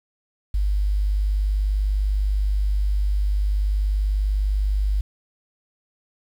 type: tone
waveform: sine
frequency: 50.2 Hz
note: G1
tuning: 42 cents sharp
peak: -18 dBFS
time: 0.54-5.01 s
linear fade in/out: 5 ms
effects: 8-bit